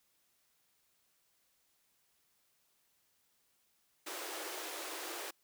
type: high-pass noise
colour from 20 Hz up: pink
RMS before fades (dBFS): -43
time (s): 4.06-5.31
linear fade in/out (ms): 10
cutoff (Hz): 310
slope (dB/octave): 96
effects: white hiss -75 dBFS RMS until 5.43 s